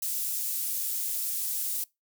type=high-pass noise; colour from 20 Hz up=pink; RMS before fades=-31 dBFS; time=0.02-1.84 s; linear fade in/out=5 ms; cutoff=11000 Hz; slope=12 dB/octave; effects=noise-tail reverb RT60 0.2 s tail -23 dB re dry